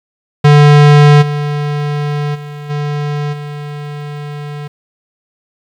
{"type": "tone with level steps", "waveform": "square", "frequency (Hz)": 146.83, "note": "D3", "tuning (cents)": 0, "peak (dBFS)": [-3, -15, -24, -16, -22], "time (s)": [0.44, 4.68], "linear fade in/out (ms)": 10, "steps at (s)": [1.21, 2.34, 2.69, 3.32], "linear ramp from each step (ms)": 20, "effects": ["low-pass 4000 Hz 12 dB/octave", "7-bit"]}